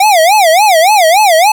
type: tone with vibrato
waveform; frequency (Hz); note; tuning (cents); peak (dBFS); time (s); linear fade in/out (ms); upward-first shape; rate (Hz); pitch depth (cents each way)
square; 740; F#5; 0; -5; 0-1.52; 5; sine; 3.5; 270
effects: none